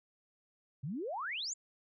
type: exponential sweep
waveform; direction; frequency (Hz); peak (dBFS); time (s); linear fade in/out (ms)
sine; up; 123.5 to 7560; -36; 0.83-1.54; 10
effects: none